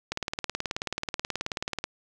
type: click train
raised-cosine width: 0.2 ms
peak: -12 dBFS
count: 33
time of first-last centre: 0.12-1.84 s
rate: 18.6 Hz
effects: none